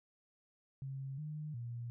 sine tone with pitch steps, 135.2 / 152 / 118.9 Hz, C#3 / D#3 / A#2, -43 / -40 / +35 cents, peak -40 dBFS, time 0.82-1.9 s, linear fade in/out 0 ms, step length 360 ms, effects none

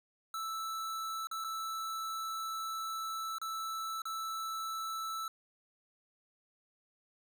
square tone with dropouts, 1318 Hz, E6, 1 cent flat, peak -37 dBFS, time 0.34-5.28 s, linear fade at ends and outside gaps 2 ms, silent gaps 1.271-1.313 / 1.441-1.445 / 3.384-3.415 / 4.019-4.054 s, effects none

